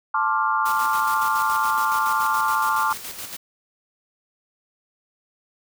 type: chord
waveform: sine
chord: D minor seventh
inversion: second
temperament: equal with one note detuned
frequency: 880 / 1059.9 / 1174.7 / 1396.9 Hz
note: A5 / C6 / D6 / F6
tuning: 0 / +22 / 0 / 0 cents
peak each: -24 / -25 / -23 / -25 dBFS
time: 0.14-2.93 s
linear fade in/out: 5 ms
type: noise with tremolo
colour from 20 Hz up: white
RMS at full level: -33 dBFS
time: 0.65-3.37 s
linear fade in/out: 10 ms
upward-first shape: square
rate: 7.1 Hz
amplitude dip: 45%
effects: none